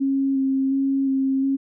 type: tone with vibrato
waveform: sine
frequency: 270 Hz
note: C#4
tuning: 45 cents flat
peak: -18 dBFS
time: 0-1.57 s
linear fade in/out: 20 ms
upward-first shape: square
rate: 1.4 Hz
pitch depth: 13 cents each way
effects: none